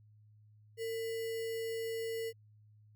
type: tone with sample-and-hold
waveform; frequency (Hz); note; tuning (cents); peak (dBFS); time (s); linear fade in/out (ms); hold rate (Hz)
sine; 453.2; A#4; -49; -35; 0.77-2.33; 50; 2450
effects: added 106 Hz sine -59 dBFS peak until 2.95 s